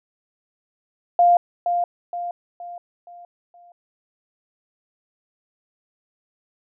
sine tone with echo, 700 Hz, F5, 4 cents sharp, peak -11 dBFS, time 1.19-1.37 s, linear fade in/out 2 ms, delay 470 ms, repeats 5, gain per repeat -7 dB, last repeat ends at 3.72 s, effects none

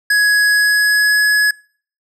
square tone with pitch glide, 1673 to 1688.5 Hz, G#6 to G#6, +12 to +28 cents, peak -11 dBFS, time 0.1-1.51 s, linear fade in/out 5 ms, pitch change +16 cents, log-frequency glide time 0.48-1.22 s, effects noise-tail reverb RT60 0.5 s tail -26 dB re dry + low-pass 12000 Hz 12 dB/octave

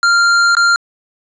square tone with dropouts, 1392 Hz, F6, 6 cents flat, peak -9 dBFS, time 0.03-0.76 s, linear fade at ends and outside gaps 1 ms, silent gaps 0.551-0.568 s, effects resampled to 16000 Hz + 8-bit

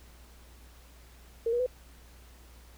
sine tone with pitch steps, 459.6 / 481.1 / 503.5 Hz, A#4 / B4 / B4, -25 / -45 / +33 cents, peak -25 dBFS, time 1.46-1.664 s, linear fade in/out 5 ms, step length 68 ms, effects added 60 Hz sine -52 dBFS peak until 2.77 s + pink hiss -58 dBFS RMS until 2.77 s

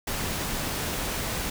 pink noise, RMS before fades -30 dBFS, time 0.07-1.5 s, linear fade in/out 5 ms, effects none

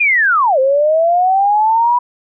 sine linear two-way sweep, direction down then up, 2483 to 516 to 984 Hz, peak -9 dBFS, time 0-1.99 s, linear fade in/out 10 ms, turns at 0.59 s, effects none

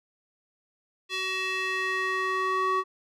square tone with band-pass filter sweep, 376.6 Hz, F#4, 31 cents sharp, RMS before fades -28 dBFS, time 1.09-2.84 s, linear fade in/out 50 ms, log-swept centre 3200 to 1100 Hz, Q 2.1, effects none

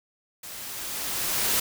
white noise with level ramp, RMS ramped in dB -40 to -23 dBFS, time 0.43-1.6 s, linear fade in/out 5 ms, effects none

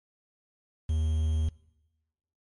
triangle tone with quantisation, 78.5 Hz, D#2, 16 cents sharp, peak -22 dBFS, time 0.89-1.49 s, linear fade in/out 5 ms, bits 8, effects noise-tail reverb RT60 1.0 s tail -22 dB re dry + MP3 48 kbps

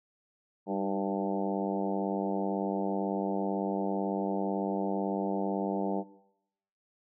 harmonic tone with a mistuned harmonic, 98 Hz, G2, in tune, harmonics 2 / 3 / 4 / 5 / 6 / 7 / 8 / 9, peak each -34 / -36 / -37 / -38 / -39 / -39 / -40 / -41 dBFS, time 0.66-6.04 s, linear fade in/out 50 ms, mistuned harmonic 3, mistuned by +45 cents, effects noise-tail reverb RT60 0.8 s tail -18 dB re dry

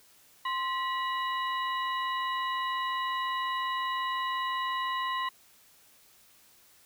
harmonic tone with a mistuned harmonic, 970 Hz, B5, 31 cents flat, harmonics 1 / 2 / 3 / 4, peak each -30 / -36 / -40 / -42 dBFS, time 0.45-5.29 s, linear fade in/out 5 ms, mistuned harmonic 1, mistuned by +130 cents, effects white hiss -60 dBFS RMS until 6.85 s

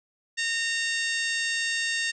harmonic tone with a mistuned harmonic, 919 Hz, A#5, 25 cents flat, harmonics 2 / 3 / 4 / 5 / 6 / 7 / 8 / 9, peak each -28 / -32 / -34 / -36 / -38 / -39 / -40 / -41 dBFS, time 0.37-2.12 s, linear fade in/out 20 ms, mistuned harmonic 6, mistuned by -16 cents, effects none

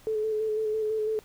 sine tone with vibrato, 433.1 Hz, A4, 27 cents flat, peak -25 dBFS, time 0.07-1.19 s, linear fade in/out 0 ms, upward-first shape square, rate 6 Hz, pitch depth 21 cents each way, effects pink hiss -56 dBFS RMS until 1.24 s

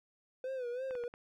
triangle tone with vibrato, 504 Hz, B4, 35 cents sharp, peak -34 dBFS, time 0.44-1.08 s, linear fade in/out 2 ms, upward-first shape sine, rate 3 Hz, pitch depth 96 cents each way
clicks, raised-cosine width 0.5 ms, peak -34 dBFS, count 4, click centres 0.909 / 0.953 / 1.038 / 1.139 s
effects none

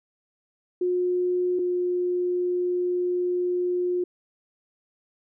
sine tone pair in turn, 359.9 / 357.6 Hz, F#4 / F4, -48 / +41 cents, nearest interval unison, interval 11 cents, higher first, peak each -21 / -22 dBFS, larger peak first, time 0.81-1.59 / 1.59-4.04 s, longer second, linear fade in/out 5 ms, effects none

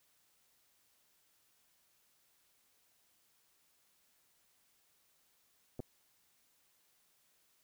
clicks, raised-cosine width 2 ms, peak -29 dBFS, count 2, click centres 5.794 / 5.802 s, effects white hiss -73 dBFS RMS until 7.63 s

